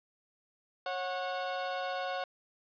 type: tone pair together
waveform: 30% pulse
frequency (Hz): 547.7 / 733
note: C#5 / F#5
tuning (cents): -21 / -16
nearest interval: perfect fourth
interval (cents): 505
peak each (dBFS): -34 / -33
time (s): 0.86-2.24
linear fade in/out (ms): 2
effects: resampled to 11025 Hz